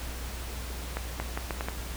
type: accelerating click train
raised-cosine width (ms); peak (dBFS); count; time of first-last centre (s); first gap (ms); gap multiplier
0.5; -16; 6; 0.97-1.685; 230; 0.76
effects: added 60 Hz sine -36 dBFS peak until 1.96 s + pink hiss -41 dBFS RMS until 1.96 s